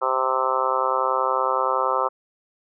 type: harmonic tone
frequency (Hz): 130.7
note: C3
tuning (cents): -1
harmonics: 3 / 4 / 5 / 6 / 7 / 8 / 9 / 10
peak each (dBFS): -31 / -26 / -32 / -30 / -27 / -26 / -27 / -26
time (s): 0.01-2.09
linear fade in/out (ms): 20
effects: none